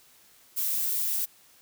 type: noise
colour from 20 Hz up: violet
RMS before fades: -28 dBFS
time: 0.56-1.26 s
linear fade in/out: 20 ms
effects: white hiss -58 dBFS RMS until 1.61 s